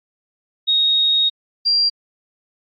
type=tone pair in turn; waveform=sine; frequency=3748 / 4750 Hz; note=A#7 / D8; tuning=+9 / +19 cents; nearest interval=major third; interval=410 cents; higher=second; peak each=-13 dBFS; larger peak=neither; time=0.67-1.3 / 1.65-1.9 s; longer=first; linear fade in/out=20 ms; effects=AAC 64 kbps